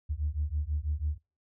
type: beating tone pair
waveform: sine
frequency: 72 / 78.1 Hz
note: D2 / D#2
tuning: -34 / +7 cents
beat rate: 6.1 Hz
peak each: -31 dBFS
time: 0.09-1.18 s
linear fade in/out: 20 ms
effects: noise-tail reverb RT60 0.3 s tail -25 dB re dry + tanh soft clip ceiling -21 dBFS